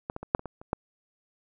clicks, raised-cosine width 1 ms, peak -17 / -21 / -24 / -6 / -26 / -22 / -30 / -12 dBFS, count 8, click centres 0.099 / 0.164 / 0.23 / 0.349 / 0.394 / 0.457 / 0.615 / 0.731 s, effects none

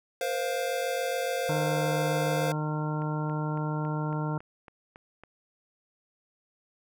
square chord, Bb suspended second, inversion none, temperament equal with one note detuned, 476.2 / 523.3 / 698.5 Hz, Bb4 / C5 / F5, +37 / 0 / 0 cents, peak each -35 / -31 / -34 dBFS, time 0.21-2.52 s, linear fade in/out 2 ms
harmonic tone, 152.6 Hz, D#3, 33 cents flat, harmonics 1 / 2 / 3 / 4 / 5 / 6 / 7 / 9, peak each -29 / -36 / -40 / -41 / -45 / -38 / -44 / -41 dBFS, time 1.49-4.38 s, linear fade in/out 2 ms
click train, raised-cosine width 0.5 ms, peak -32 dBFS, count 9, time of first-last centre 3.02-5.236 s, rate 3.61 Hz
effects none

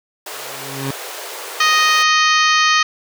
pink high-pass noise, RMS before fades -30 dBFS, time 0.26-2.03 s, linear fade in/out 5 ms, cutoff 390 Hz, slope 48 dB/octave
20% pulse tone with exponential growth, 136.5 Hz, C#3, 26 cents flat, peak -14 dBFS, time 0.31-0.91 s, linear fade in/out 5 ms, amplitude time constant 130 ms
harmonic tone, 622.3 Hz, D#5, in tune, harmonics 2 / 3 / 4 / 5 / 6 / 7 / 8 / 9 / 10, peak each -15 / -17 / -20 / -21 / -26 / -22 / -28 / -29 / -26 dBFS, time 1.6-2.83 s, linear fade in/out 5 ms
effects none

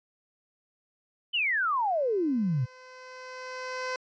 sine exponential sweep, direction down, 3086 to 116.54 Hz, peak -24 dBFS, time 1.33-2.66 s, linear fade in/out 20 ms
15% pulse tone with exponential growth, 511 Hz, C5, 41 cents flat, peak -23 dBFS, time 1.47-3.96 s, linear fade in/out 2 ms, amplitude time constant 540 ms
effects resampled to 16000 Hz

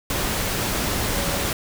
sine tone in noise, 564 Hz, C#5, 30 cents sharp, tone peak -32 dBFS, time 1.13-1.44 s, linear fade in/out 2 ms, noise pink, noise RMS -24 dBFS, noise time 0.1-1.53 s, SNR -11 dB, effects none

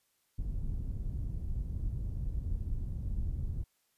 pink low-pass noise, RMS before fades -35 dBFS, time 0.38-3.64 s, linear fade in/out 10 ms, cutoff 100 Hz, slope 12 dB/octave, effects white hiss -75 dBFS RMS until 3.97 s + resampled to 32000 Hz

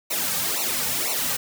white noise with flanger, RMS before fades -25 dBFS, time 0.1-1.37 s, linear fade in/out 10 ms, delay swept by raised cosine 0.59 to 2.99 ms, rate 2 Hz, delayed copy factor -0.95, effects none

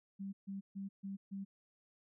sine tone bursts, 196 Hz, G3, in tune, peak -40 dBFS, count 5, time 0.19-1.45 s, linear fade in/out 20 ms, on 140 ms, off 140 ms, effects none

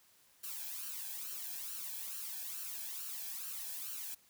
blue noise with flanger, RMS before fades -43 dBFS, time 0.43-4.15 s, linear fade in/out 10 ms, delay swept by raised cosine 0.69 to 1.24 ms, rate 2.3 Hz, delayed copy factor +0.7, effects white hiss -67 dBFS RMS until 4.29 s

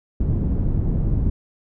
pink low-pass noise, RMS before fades -20 dBFS, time 0.2-1.3 s, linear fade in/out 5 ms, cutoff 190 Hz, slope 12 dB/octave, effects none

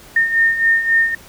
sine beating tone pair, 1822 / 1825.7 Hz, A#6 / A#6, -40 / -37 cents, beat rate 3.7 Hz, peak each -19 / -13 dBFS, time 0.16-1.15 s, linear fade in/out 5 ms, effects pink hiss -42 dBFS RMS until 1.28 s

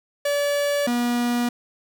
45% pulse tone pair in turn, 575 / 241.1 Hz, D5 / B3, -37 / -41 cents, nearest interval octave + minor third, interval 1504 cents, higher first, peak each -20 dBFS, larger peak neither, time 0.25-0.87 / 0.87-1.49 s, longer neither, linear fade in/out 5 ms, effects none

